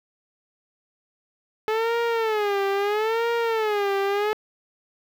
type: tone with vibrato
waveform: sawtooth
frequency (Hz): 429.7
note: A4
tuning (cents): -41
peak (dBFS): -17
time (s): 1.68-4.33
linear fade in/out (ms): 0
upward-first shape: sine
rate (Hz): 0.76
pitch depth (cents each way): 150
effects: low-pass 3000 Hz 12 dB/octave + 8-bit